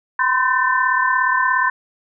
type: tone cluster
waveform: sine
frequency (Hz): 1004 / 1041 / 1535 / 1781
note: B5 / C6 / G6 / A6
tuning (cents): +28 / -9 / -37 / +21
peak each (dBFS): -20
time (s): 0.19-1.7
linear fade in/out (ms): 5
effects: none